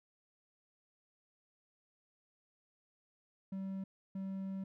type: tone bursts at uneven times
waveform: triangle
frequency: 192.5 Hz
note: G3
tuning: 31 cents flat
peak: -36 dBFS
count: 2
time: 3.52-3.84 / 4.15-4.64 s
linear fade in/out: 5 ms
effects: none